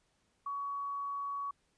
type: tone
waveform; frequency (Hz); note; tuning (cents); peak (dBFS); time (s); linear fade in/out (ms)
sine; 1125; C#6; +25; -35; 0.46-1.51; 5
effects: pink hiss -75 dBFS RMS until 1.77 s + resampled to 22050 Hz